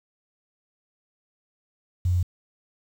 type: tone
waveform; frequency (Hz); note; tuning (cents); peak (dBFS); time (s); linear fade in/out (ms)
sine; 89.4; F2; +41; -19; 2.05-2.23; 5
effects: 8-bit